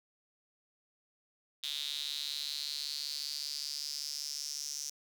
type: tone with high-pass filter sweep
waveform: square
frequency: 72.6 Hz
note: D2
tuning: 19 cents flat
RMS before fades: -39 dBFS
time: 1.63-4.9 s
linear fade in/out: 5 ms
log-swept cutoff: 3600 to 5800 Hz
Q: 6.8
effects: none